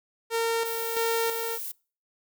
sawtooth tone with tremolo, 458.2 Hz, A#4, 30 cents flat, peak -20 dBFS, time 0.3-1.59 s, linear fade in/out 50 ms, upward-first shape square, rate 1.5 Hz, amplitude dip 50%
violet noise, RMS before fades -35 dBFS, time 0.65-1.72 s, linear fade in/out 10 ms
effects noise-tail reverb RT60 0.4 s tail -25 dB re dry

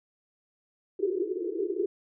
white band-pass noise, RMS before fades -30 dBFS, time 0.99-1.86 s, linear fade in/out 5 ms, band 340 to 420 Hz, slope 96 dB/octave, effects none

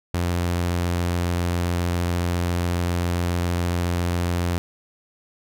sawtooth tone with vibrato, 87.31 Hz, F2, in tune, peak -17 dBFS, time 0.14-4.58 s, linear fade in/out 0 ms, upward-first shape triangle, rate 14 Hz, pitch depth 12 cents each way, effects none

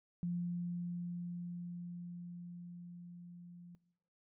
sine tone with level ramp, 174.61 Hz, F3, in tune, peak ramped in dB -34 to -51 dBFS, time 0.23-3.75 s, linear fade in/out 0 ms, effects noise-tail reverb RT60 0.8 s tail -20 dB re dry

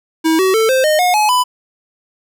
square tone with pitch steps, 321.4 / 377.8 / 444.1 / 522.1 / 613.8 / 721.5 / 848.2 / 997.1 Hz, E4 / F#4 / A4 / C5 / D#5 / F#5 / G#5 / B5, -44 / +36 / +16 / -4 / -24 / -44 / +36 / +16 cents, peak -11 dBFS, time 0.24-1.44 s, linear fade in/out 20 ms, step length 150 ms, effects none

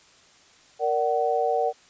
sine chord, Bb augmented, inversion none, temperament equal with one note detuned, 466.2 / 587.3 / 751.6 Hz, Bb4 / D5 / F#5, 0 / 0 / +27 cents, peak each -25 / -27 / -24 dBFS, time 0.79-1.73 s, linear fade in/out 50 ms, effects white hiss -55 dBFS RMS until 1.89 s + resampled to 16000 Hz

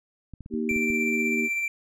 clicks, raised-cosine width 5 ms, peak -28 dBFS, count 7, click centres 0.337 / 0.407 / 0.461 / 0.539 / 0.713 / 0.763 / 0.903 s
harmonic tone, 78 Hz, D#2, 5 cents sharp, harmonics 3 / 4 / 5, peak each -27 / -32 / -31 dBFS, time 0.5-1.49 s, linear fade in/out 50 ms
triangle tone with tremolo, 2349 Hz, D7, in tune, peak -22 dBFS, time 0.69-1.68 s, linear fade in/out 2 ms, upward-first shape sine, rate 16 Hz, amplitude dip 30%
effects none

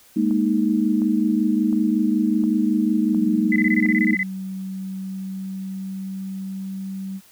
sine chord, Ab suspended second, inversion none, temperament equal, 207.7 / 233.1 / 311.1 Hz, Ab3 / Bb3 / Eb4, 0 / 0 / 0 cents, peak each -21 dBFS, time 0.16-4.15 s, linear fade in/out 10 ms
click train, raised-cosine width 1 ms, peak -27 dBFS, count 6, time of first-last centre 0.31-3.856 s, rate 1.41 Hz
sine tone with pitch glide, 189.5 to 192.15 Hz, F#3 to G3, +42 to -34 cents, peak -27 dBFS, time 3.1-7.21 s, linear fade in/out 50 ms, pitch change +24 cents, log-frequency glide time 3.63-6.61 s
sine tone bursts, 2020 Hz, B6, 39 cents sharp, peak -19 dBFS, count 12, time 3.52-4.231 s, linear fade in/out 2 ms, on 40 ms, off 21 ms
effects white hiss -52 dBFS RMS until 7.31 s

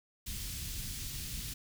pink band-stop noise, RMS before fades -40 dBFS, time 0.26-1.54 s, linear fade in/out 10 ms, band 140 to 3400 Hz, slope 12 dB/octave, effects none

